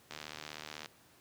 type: click train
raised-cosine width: 0.2 ms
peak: -25 dBFS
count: 58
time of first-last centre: 0.11-0.859 s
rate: 76.1 Hz
effects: pink hiss -63 dBFS RMS until 1.2 s + high-pass 100 Hz 12 dB/octave